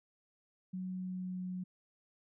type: tone with pitch glide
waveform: sine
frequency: 185 to 182.98 Hz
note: F#3 to F#3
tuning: 0 to -19 cents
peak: -37 dBFS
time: 0.73-1.64 s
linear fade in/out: 10 ms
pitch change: -19 cents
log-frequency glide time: 0.88-1.44 s
effects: none